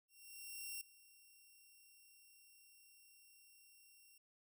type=tone with ADSR envelope; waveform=5% pulse; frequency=2736 Hz; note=F7; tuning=36 cents flat; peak=-35 dBFS; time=0.08-4.18 s; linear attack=730 ms; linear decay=4 ms; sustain=-20 dB; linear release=4 ms; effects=none